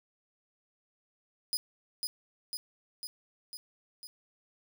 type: tone with echo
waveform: sawtooth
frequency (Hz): 4993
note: D#8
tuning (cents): +5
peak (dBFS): -26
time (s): 1.53-1.57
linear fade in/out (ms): 0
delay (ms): 500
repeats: 5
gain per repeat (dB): -3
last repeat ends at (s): 4.07
effects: none